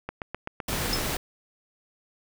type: click train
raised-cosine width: 0.5 ms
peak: -17 dBFS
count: 8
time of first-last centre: 0.09-0.986 s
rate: 7.81 Hz
type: noise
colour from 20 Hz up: pink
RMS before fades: -29 dBFS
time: 0.68-1.17 s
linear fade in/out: 5 ms
type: tone with exponential decay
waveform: sine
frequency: 5200 Hz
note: E8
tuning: 24 cents flat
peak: -21 dBFS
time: 0.93-1.03 s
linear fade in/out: 0 ms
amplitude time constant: 21 ms
effects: none